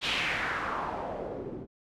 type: noise with low-pass filter sweep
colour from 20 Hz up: white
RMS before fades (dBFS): -33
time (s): 0.01-1.67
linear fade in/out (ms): 50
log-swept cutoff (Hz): 3400 to 300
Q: 2.6
effects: none